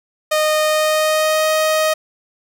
sawtooth tone with pitch glide, 616 to 625.7 Hz, D#5 to D#5, -17 to +10 cents, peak -10 dBFS, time 0.31-1.94 s, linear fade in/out 10 ms, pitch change +27 cents, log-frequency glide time 0.64-1.49 s, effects none

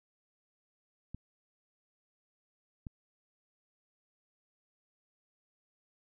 clicks, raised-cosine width 5 ms, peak -29 dBFS, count 2, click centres 1.146 / 2.868 s, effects none

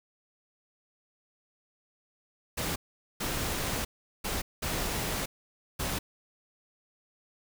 pink noise bursts at uneven times, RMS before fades -32 dBFS, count 5, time 2.57-2.76 / 3.2-3.85 / 4.24-4.42 / 4.62-5.26 / 5.79-5.99 s, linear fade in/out 10 ms, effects none

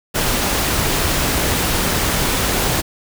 pink noise, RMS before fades -18 dBFS, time 0.14-2.82 s, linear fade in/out 20 ms, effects none

